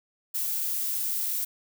violet noise, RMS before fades -29 dBFS, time 0.34-1.45 s, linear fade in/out 10 ms, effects none

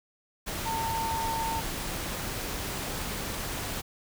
sine tone in noise, 904 Hz, A5, 47 cents sharp, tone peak -29 dBFS, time 0.65-1.61 s, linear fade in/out 20 ms, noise pink, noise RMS -34 dBFS, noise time 0.46-3.82 s, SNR +2 dB, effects none

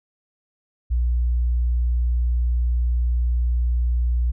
sine tone, 60 Hz, B1, 49 cents flat, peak -16 dBFS, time 0.9-4.32 s, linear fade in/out 20 ms, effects tanh soft clip ceiling -14 dBFS

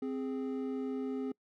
triangle tone pair together, 261.6 / 415.3 Hz, C4 / G#4, 0 / 0 cents, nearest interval minor sixth, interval 800 cents, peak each -33 / -37 dBFS, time 0.02-1.32 s, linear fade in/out 5 ms, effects noise-tail reverb RT60 0.1 s tail -26 dB re dry

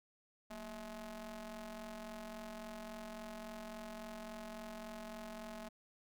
sawtooth ring-modulated tone, 209.1 Hz, G#3, 12 cents sharp, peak -39 dBFS, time 0.5-5.69 s, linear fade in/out 10 ms, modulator 440 Hz, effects none

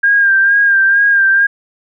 sine tone with vibrato, 1604 Hz, G6, 39 cents sharp, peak -7 dBFS, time 0.03-1.47 s, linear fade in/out 10 ms, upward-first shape sine, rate 2.2 Hz, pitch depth 38 cents each way, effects none

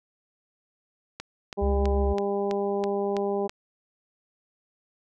click train, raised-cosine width 0.2 ms, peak -17 dBFS, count 8, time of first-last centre 1.2-3.495 s, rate 3.05 Hz
harmonic tone, 200.5 Hz, G3, 39 cents sharp, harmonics 1 / 2 / 3 / 4 / 5, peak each -32 / -26 / -33 / -33 / -41 dBFS, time 1.57-3.48 s, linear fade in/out 20 ms
triangle tone, 69 Hz, C#2, 7 cents flat, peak -21 dBFS, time 1.61-2.14 s, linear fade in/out 20 ms
effects none

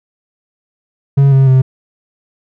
triangle tone with pitch steps, 138.59 / 134.64 / 130.81 Hz, C#3 / C3 / C3, 0 / +50 / 0 cents, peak -3 dBFS, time 1.17-1.62 s, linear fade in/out 10 ms, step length 150 ms, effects none

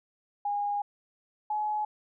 sine tone pair in turn, 818 / 846.9 Hz, G#5 / G#5, -26 / +34 cents, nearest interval minor second, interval 60 cents, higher second, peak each -27 dBFS, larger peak neither, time 0.45-0.82 / 1.5-1.85 s, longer first, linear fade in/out 5 ms, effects none

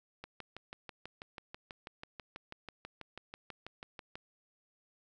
click train, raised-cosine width 0.3 ms, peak -28 dBFS, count 25, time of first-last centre 0.24-4.155 s, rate 6.13 Hz, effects none

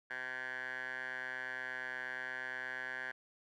10% pulse tone with band-pass filter, 128.5 Hz, C3, 31 cents flat, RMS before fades -42 dBFS, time 0.1-3.12 s, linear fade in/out 10 ms, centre 1600 Hz, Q 8.1, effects none

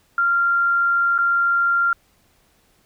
sine tone with dropouts, 1387 Hz, F6, 12 cents flat, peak -15 dBFS, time 0.18-1.93 s, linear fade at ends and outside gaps 2 ms, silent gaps 1.18-1.187 s, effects pink hiss -60 dBFS RMS until 2.85 s

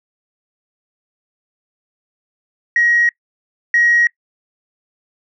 sine tone pair in turn, 1894 / 1894 Hz, A#6 / A#6, +27 / +27 cents, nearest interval unison, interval 0 cents, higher neither, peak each -10 / -9 dBFS, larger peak second, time 2.76-3.09 / 3.74-4.07 s, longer neither, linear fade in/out 2 ms, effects noise-tail reverb RT60 0.1 s tail -24 dB re dry + tanh soft clip ceiling -5 dBFS

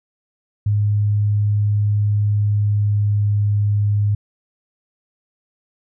sine tone with pitch glide, 103.83 to 103.23 Hz, G#2 to G#2, 0 to -10 cents, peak -14 dBFS, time 0.66-4.15 s, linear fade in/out 5 ms, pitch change -10 cents, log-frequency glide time 2.34-3.34 s, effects none

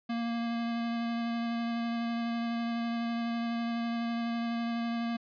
square tone with vibrato, 233.1 Hz, A#3, in tune, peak -31 dBFS, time 0.09-5.17 s, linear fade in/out 10 ms, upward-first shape sine, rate 12 Hz, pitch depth 11 cents each way, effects resampled to 11025 Hz

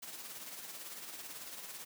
white noise with tremolo, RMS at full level -45 dBFS, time 0.02-1.85 s, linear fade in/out 10 ms, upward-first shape sine, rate 18 Hz, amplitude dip 45%, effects high-pass 150 Hz 12 dB/octave

